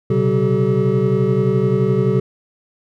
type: tone cluster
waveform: triangle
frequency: 123.6 / 135.2 / 191.2 / 382.6 / 431.3 Hz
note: B2 / C#3 / G3 / G4 / A4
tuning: +2 / -43 / -43 / -42 / -35 cents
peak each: -18 dBFS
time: 0.1-2.2 s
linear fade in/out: 5 ms
effects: none